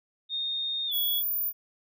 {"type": "tone with pitch glide", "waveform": "sine", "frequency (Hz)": [3682, 3376], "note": ["A#7", "G#7"], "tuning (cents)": [-22, 28], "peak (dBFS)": -28, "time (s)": [0.29, 1.23], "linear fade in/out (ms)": 50, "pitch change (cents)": -150, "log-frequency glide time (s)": [0.87, 0.93]}
{"type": "tone", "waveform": "sine", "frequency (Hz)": 14830, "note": "A#9", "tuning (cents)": -10, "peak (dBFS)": -26, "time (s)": [0.91, 1.53], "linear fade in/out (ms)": 50}
{"effects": []}